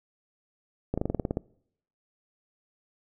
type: slowing click train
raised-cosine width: 2 ms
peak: -14 dBFS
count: 10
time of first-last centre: 0.94-1.371 s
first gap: 36 ms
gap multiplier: 1.07
effects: noise-tail reverb RT60 0.7 s tail -24 dB re dry